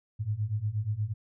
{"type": "beating tone pair", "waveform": "sine", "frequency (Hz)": [101.7, 110.1], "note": ["G#2", "A2"], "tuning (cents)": [-36, 2], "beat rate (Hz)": 8.4, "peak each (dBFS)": [-32, -30], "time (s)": [0.19, 1.14], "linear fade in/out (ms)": 20, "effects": []}